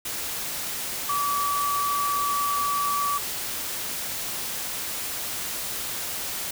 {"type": "tone in noise", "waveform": "sine", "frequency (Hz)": 1149, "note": "D6", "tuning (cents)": -38, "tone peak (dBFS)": -23, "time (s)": [1.09, 3.18], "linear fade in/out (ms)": 5, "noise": "white", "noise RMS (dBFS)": -31, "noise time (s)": [0.05, 6.51], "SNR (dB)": 5, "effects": []}